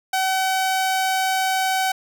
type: tone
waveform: sawtooth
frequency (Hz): 759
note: F#5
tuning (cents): +44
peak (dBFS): -15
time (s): 0.13-1.92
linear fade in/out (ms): 5
effects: none